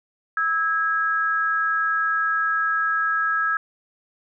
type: tone pair together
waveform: sine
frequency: 1304.8 / 1645 Hz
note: E6 / G#6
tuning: -18 / -17 cents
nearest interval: major third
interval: 401 cents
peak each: -22 dBFS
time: 0.37-3.57 s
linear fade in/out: 2 ms
effects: none